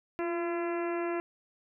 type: harmonic tone with a mistuned harmonic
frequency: 339.9 Hz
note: F4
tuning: 47 cents flat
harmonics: 1 / 2 / 3 / 4 / 5 / 6 / 7 / 8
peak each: -31 / -37 / -41 / -43 / -45 / -47 / -48 / -49 dBFS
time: 0.19-1.2 s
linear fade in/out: 0 ms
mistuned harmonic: 1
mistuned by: +31 cents
effects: none